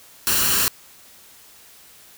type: noise with comb filter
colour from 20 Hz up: white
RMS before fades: -19 dBFS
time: 0.27-0.68 s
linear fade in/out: 0 ms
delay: 0.7 ms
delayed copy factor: +0.6
effects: white hiss -48 dBFS RMS until 2.17 s